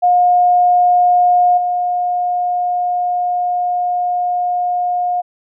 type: tone with level steps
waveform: sine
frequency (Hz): 715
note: F5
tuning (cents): +41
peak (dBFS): -8 / -14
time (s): 0.02-5.22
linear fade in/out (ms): 20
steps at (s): 1.57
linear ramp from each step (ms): 10
effects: none